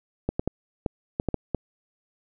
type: clicks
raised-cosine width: 2 ms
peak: -11 dBFS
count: 8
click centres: 0.29 / 0.395 / 0.476 / 0.862 / 1.199 / 1.287 / 1.343 / 1.547 s
effects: none